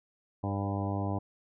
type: harmonic tone with a mistuned harmonic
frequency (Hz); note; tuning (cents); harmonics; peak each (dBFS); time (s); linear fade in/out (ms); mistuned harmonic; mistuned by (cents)
99.6; G2; +28; 1 / 2 / 3 / 4 / 5 / 6 / 7 / 8 / 9 / 10; -32 / -37 / -37 / -44 / -45 / -42 / -42 / -41 / -46 / -44; 0.43-1.19; 10; 6; -17
effects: none